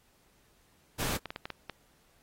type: noise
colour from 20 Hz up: pink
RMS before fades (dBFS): -33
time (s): 0.98-1.18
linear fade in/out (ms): 20
type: clicks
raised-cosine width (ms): 0.3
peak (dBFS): -21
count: 8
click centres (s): 1.028 / 1.107 / 1.257 / 1.305 / 1.361 / 1.455 / 1.503 / 1.697
effects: pink hiss -67 dBFS RMS until 2.22 s + AAC 48 kbps